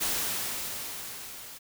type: noise with level ramp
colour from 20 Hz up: white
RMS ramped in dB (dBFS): -28 to -45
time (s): 0-1.59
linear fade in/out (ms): 20
effects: none

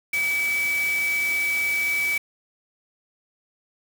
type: tone in noise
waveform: sine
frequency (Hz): 2292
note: D7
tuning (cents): -43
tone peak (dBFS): -21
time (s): 0.13-2.18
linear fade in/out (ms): 5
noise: white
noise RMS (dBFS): -34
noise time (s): 0.13-2.18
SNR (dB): +10
effects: none

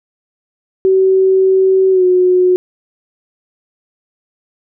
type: tone with pitch glide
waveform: sine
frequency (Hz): 380 to 364.5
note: F#4 to F#4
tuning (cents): +46 to -26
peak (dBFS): -7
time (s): 0.85-2.56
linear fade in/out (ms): 0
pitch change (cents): -72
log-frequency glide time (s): 1.91-2.04
effects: none

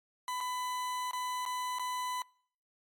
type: tone with dropouts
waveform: 40% pulse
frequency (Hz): 1000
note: B5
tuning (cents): +21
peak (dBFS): -33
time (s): 0.28-2.22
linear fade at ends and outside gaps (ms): 1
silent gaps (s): 0.405-0.409 / 1.111-1.132 / 1.453-1.461 / 1.786-1.795
effects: noise-tail reverb RT60 0.6 s tail -26 dB re dry + MP3 64 kbps

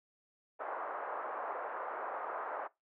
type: band-pass noise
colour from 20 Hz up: white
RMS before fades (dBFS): -40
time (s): 0.59-2.68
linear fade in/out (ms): 20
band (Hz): 490 to 1300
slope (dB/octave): 24
effects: noise-tail reverb RT60 0.2 s tail -21 dB re dry + low-pass 2000 Hz 12 dB/octave

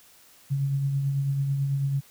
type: tone with tremolo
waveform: sine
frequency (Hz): 138.59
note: C#3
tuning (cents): 0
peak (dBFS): -21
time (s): 0.5-2.01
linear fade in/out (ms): 20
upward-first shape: triangle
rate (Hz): 9.1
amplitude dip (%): 40
effects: white hiss -55 dBFS RMS until 2.1 s

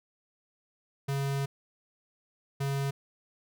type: tone bursts at uneven times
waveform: square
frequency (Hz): 138.5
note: C#3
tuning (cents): -1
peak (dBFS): -29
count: 2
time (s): 1.08-1.46 / 2.6-2.91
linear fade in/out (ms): 10
effects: none

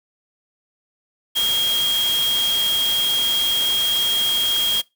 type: tone in noise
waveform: sine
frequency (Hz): 3251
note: G#7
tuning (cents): -38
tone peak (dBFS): -17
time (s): 1.35-4.82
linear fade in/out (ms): 20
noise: white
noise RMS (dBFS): -27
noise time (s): 1.35-4.82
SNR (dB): +7
effects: noise-tail reverb RT60 0.2 s tail -22 dB re dry

